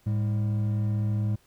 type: tone pair together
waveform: triangle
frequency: 107.75 / 203.4 Hz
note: A2 / G#3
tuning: -36 / -36 cents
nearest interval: major seventh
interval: 1100 cents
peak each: -22 / -31 dBFS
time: 0.06-1.36 s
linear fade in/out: 10 ms
effects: pink hiss -63 dBFS RMS until 1.46 s